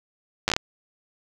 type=slowing click train; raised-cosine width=0.2 ms; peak=-4 dBFS; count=6; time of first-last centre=0.48-0.565 s; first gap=9 ms; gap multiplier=1.32; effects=none